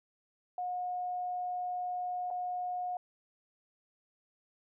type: tone with dropouts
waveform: sine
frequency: 722 Hz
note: F#5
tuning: 43 cents flat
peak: -33 dBFS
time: 0.58-2.97 s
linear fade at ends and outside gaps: 2 ms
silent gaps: 2.304-2.31 s
effects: none